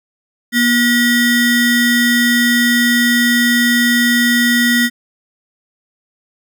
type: ring-modulated tone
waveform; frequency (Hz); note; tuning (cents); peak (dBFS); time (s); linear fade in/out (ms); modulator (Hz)
square; 840; G#5; +19; -8; 0.52-4.9; 50; 1080
effects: none